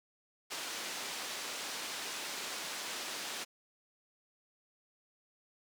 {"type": "band-pass noise", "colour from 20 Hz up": "white", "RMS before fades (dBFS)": -41, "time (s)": [0.5, 3.45], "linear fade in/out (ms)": 20, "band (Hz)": [260, 5900], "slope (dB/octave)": 12, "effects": []}